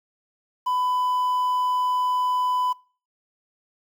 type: tone with quantisation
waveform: triangle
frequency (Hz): 1000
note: B5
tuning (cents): +21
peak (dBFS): -19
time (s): 0.66-2.73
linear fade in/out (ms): 10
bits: 8
effects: noise-tail reverb RT60 0.4 s tail -24 dB re dry